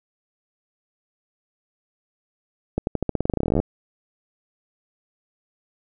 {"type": "accelerating click train", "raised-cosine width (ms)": 2, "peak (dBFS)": -8, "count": 23, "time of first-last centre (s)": [2.78, 3.6], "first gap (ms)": 91, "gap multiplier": 0.9, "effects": []}